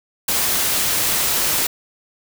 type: noise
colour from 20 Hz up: white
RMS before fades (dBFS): -19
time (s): 0.28-1.67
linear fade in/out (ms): 5
effects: none